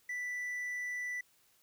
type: tone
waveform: triangle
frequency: 1975.5 Hz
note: B6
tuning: in tune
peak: -34 dBFS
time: 0.09-1.21 s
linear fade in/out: 5 ms
effects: white hiss -69 dBFS RMS until 1.62 s